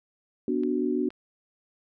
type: chord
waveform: sine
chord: B minor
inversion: none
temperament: equal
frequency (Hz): 246.9 / 293.7 / 370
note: B3 / D4 / F#4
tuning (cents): 0 / 0 / 0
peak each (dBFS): -28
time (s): 0.48-1.09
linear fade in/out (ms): 2
type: clicks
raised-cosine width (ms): 0.3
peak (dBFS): -32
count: 2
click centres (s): 0.635 / 1.105
effects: none